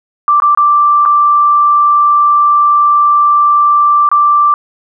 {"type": "tone with dropouts", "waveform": "sine", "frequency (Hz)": 1174.7, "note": "D6", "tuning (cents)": 0, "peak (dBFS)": -5, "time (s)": [0.28, 4.54], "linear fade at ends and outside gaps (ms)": 1, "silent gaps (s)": [[0.401, 0.421], [0.549, 0.574], [1.053, 1.059], [4.09, 4.115]], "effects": []}